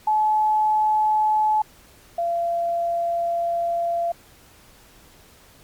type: tone pair in turn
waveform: sine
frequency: 858 / 683.8 Hz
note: A5 / F5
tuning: -44 / -37 cents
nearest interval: major third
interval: 393 cents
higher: first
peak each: -16 / -20 dBFS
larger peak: first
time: 0.07-1.62 / 2.18-4.12 s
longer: second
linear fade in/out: 5 ms
effects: pink hiss -51 dBFS RMS until 5.63 s + MP3 96 kbps